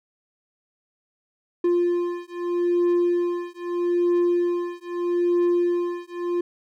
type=beating tone pair; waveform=triangle; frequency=349.2 / 349.99 Hz; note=F4 / F4; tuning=0 / +4 cents; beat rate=0.79 Hz; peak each=-21 dBFS; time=1.64-6.41 s; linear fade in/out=5 ms; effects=none